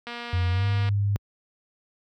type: click train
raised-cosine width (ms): 0.3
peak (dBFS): -20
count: 196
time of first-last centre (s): 0.07-0.889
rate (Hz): 238
type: tone with pitch glide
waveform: sine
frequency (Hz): 90.2 to 101.25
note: F#2 to G#2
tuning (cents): -44 to -43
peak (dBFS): -20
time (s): 0.33-1.16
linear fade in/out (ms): 0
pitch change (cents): +201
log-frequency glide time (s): 0.51-0.65
effects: high-pass 60 Hz 12 dB/octave